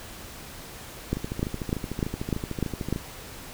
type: two click trains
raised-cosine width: 3 ms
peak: -11 / -17 dBFS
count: 7 / 25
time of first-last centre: 1.13-2.926 / 1.17-2.961 s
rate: 3.34 / 13.4 Hz
effects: pink hiss -42 dBFS RMS until 3.53 s